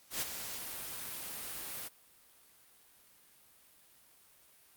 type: noise with ADSR envelope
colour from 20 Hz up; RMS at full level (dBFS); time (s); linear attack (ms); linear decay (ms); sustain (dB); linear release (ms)
white; -33; 0.1-1.89; 120; 12; -9; 21
effects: white hiss -63 dBFS RMS until 4.76 s + Opus 48 kbps